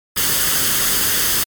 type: noise with comb filter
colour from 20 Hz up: white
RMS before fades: -17 dBFS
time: 0.16-1.44 s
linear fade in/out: 10 ms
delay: 0.62 ms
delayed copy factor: +0.5
effects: MP3 96 kbps